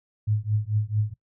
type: tone with tremolo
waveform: sine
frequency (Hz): 106.4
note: G#2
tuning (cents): +42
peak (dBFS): -18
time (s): 0.27-1.14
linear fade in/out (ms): 10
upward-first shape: triangle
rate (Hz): 4.5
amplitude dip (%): 100
effects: noise-tail reverb RT60 0.1 s tail -21 dB re dry